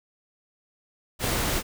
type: noise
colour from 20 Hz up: pink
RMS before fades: -26 dBFS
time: 1.19-1.63 s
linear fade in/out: 50 ms
effects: none